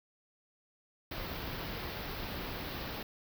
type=band-stop noise; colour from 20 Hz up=pink; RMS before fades=-40 dBFS; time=1.11-3.03 s; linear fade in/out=5 ms; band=5100 to 13000 Hz; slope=48 dB/octave; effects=none